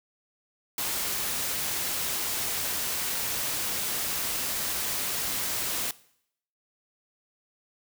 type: noise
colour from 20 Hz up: white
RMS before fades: -30 dBFS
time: 0.78-5.91 s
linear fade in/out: 2 ms
effects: noise-tail reverb RT60 0.7 s tail -20 dB re dry